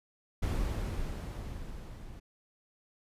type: noise with level ramp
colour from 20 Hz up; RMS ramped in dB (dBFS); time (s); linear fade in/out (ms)
brown; -30 to -47; 0.42-2.2; 10
effects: resampled to 32000 Hz